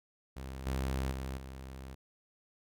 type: tone with level steps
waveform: sawtooth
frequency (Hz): 66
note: C2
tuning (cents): +16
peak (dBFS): -37 / -28 / -33 / -40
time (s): 0.36-1.95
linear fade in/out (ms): 10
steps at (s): 0.66 / 1.11 / 1.37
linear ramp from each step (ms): 5
effects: none